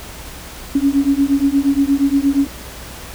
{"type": "beating tone pair", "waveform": "sine", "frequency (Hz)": [274.2, 282.7], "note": ["C#4", "C#4"], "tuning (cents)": [-19, 34], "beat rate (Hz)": 8.5, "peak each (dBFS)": -15, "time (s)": [0.75, 2.47], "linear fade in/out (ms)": 5, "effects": ["added 60 Hz sine -37 dBFS peak until 3.14 s", "pink hiss -34 dBFS RMS until 3.14 s"]}